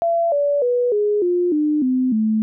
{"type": "tone with pitch steps", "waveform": "sine", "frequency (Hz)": [676, 575.1, 489.2, 416.1, 354, 301.1, 256.2, 217.9], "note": ["E5", "D5", "B4", "G#4", "F4", "D4", "C4", "A3"], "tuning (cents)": [43, -36, -16, 3, 23, 43, -36, -17], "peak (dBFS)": -15, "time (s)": [0.02, 2.42], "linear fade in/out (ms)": 0, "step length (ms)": 300, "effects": []}